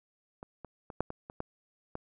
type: clicks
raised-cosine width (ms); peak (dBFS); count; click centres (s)
1; -29 / -29 / -29 / -14 / -25 / -29 / -21 / -23; 8; 0.429 / 0.647 / 0.902 / 1.006 / 1.104 / 1.299 / 1.404 / 1.954
effects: none